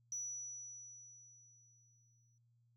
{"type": "tone with exponential decay", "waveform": "sine", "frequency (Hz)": 5900, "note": "F#8", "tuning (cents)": -6, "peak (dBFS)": -38, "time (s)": [0.12, 2.38], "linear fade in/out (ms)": 1, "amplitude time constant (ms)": 490, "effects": ["tanh soft clip ceiling -34 dBFS", "added 118 Hz sine -70 dBFS peak until 2.76 s"]}